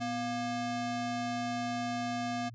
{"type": "ring-modulated tone", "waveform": "square", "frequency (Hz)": 475.3, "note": "A#4", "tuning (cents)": 34, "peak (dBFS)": -30, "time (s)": [0, 2.5], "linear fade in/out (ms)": 20, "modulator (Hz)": 229, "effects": ["added 116 Hz sine -45 dBFS peak until 2.54 s", "resampled to 16000 Hz"]}